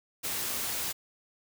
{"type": "noise", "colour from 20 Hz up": "white", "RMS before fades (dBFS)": -33, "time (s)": [0.23, 0.93], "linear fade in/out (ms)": 20, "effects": []}